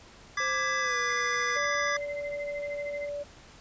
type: chord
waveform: square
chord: G# diminished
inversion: second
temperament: equal with one note detuned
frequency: 1174.7 / 1661.2 / 1997.3 Hz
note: D6 / G#6 / B6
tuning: 0 / 0 / +19 cents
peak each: -32 dBFS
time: 0.37-1.97 s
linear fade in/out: 5 ms
type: tone with pitch glide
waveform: square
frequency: 523.3 to 488.3 Hz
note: C5 to B4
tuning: 0 to -20 cents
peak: -37 dBFS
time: 0.4-1.57 s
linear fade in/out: 2 ms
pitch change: -120 cents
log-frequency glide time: 0.8-0.97 s
type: tone with tremolo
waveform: sine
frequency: 2068 Hz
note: C7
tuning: 21 cents flat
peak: -36 dBFS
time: 1.09-3.09 s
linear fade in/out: 2 ms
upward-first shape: sine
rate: 13 Hz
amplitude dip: 95%
type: tone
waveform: sine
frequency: 578 Hz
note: D5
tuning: 28 cents flat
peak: -32 dBFS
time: 1.55-3.24 s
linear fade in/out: 20 ms
effects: pink hiss -52 dBFS RMS until 3.6 s + resampled to 16000 Hz